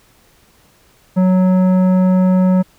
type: tone with tanh clipping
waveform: triangle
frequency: 185 Hz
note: F#3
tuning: in tune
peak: -11 dBFS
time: 1.16-2.63 s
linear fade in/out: 20 ms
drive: 16 dB
effects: pink hiss -52 dBFS RMS until 2.78 s